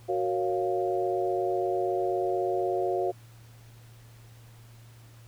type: chord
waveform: sine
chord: Gb major seventh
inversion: none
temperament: equal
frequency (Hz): 370 / 466.2 / 554.4 / 698.5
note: Gb4 / Bb4 / Db5 / F5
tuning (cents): 0 / 0 / 0 / 0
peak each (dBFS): -28 / -34 / -33 / -30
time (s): 0.08-3.12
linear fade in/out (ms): 20
effects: added 115 Hz sine -49 dBFS peak until 5.27 s + pink hiss -58 dBFS RMS until 5.27 s